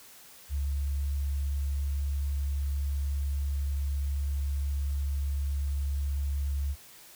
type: tone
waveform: sine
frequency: 70.3 Hz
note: C#2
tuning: 25 cents sharp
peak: -27 dBFS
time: 0.49-6.76 s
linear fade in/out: 50 ms
effects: white hiss -52 dBFS RMS until 7.15 s